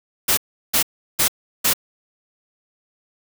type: noise bursts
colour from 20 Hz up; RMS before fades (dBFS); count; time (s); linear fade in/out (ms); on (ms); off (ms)
white; -17; 4; 0.28-1.736; 10; 94; 360
effects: none